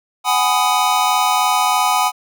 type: chord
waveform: square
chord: G# minor seventh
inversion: third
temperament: just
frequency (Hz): 747.5 / 830.6 / 996.7 / 1245.9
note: F#5 / G#5 / B5 / D#6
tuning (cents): +17 / 0 / +16 / +2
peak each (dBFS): -20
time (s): 0.24-2.12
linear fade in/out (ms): 50
effects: none